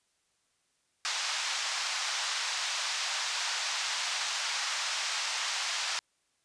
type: band-pass noise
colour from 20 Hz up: white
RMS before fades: -33 dBFS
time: 1.05-5.99 s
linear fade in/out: 0 ms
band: 780 to 6200 Hz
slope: 24 dB/octave
effects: white hiss -74 dBFS RMS until 6.44 s + resampled to 22050 Hz